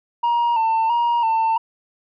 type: tone with vibrato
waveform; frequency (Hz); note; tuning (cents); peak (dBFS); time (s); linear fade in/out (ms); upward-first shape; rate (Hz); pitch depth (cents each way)
sine; 921; A#5; -21; -13; 0.23-1.58; 10; square; 1.5; 47
effects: tanh soft clip ceiling -15 dBFS